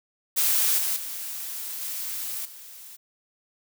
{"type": "noise with level steps", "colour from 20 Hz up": "blue", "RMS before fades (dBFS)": [-22, -26, -34, -32, -44], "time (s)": [0.36, 2.97], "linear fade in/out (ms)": 20, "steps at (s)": [0.78, 0.96, 1.81, 2.45], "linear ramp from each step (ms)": 5, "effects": []}